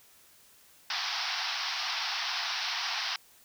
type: band-pass noise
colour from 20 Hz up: white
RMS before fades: -33 dBFS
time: 0.9-3.16 s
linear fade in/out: 2 ms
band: 700 to 5600 Hz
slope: 96 dB/octave
effects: white hiss -59 dBFS RMS until 3.44 s